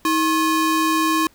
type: ring-modulated tone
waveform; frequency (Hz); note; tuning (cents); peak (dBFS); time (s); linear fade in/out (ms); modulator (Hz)
square; 698.5; F5; 0; -14; 0.05-1.27; 2; 380
effects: pink hiss -55 dBFS RMS until 1.34 s